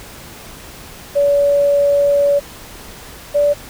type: tone pair in turn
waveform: sine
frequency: 570 / 580.3 Hz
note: C#5 / D5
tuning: +48 / -21 cents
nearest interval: unison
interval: 31 cents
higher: second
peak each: -10 dBFS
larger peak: neither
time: 1.15-2.4 / 3.34-3.54 s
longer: first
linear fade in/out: 20 ms
effects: pink hiss -36 dBFS RMS until 3.69 s